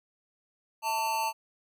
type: tone with amplitude modulation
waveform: square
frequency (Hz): 894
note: A5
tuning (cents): +27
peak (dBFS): -25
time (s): 0.82-1.33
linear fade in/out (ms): 50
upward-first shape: sine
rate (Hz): 244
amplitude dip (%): 65
effects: none